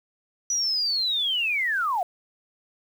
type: linear sweep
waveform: sine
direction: down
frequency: 5920 to 669 Hz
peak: -22 dBFS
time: 0.5-2.03 s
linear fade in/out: 2 ms
effects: 8-bit